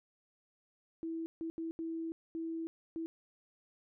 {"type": "tone bursts at uneven times", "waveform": "sine", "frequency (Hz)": 327.3, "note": "E4", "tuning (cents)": -12, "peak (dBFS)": -36, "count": 6, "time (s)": [[1.03, 1.26], [1.41, 1.5], [1.58, 1.71], [1.79, 2.12], [2.35, 2.67], [2.96, 3.06]], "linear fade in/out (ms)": 0, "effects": []}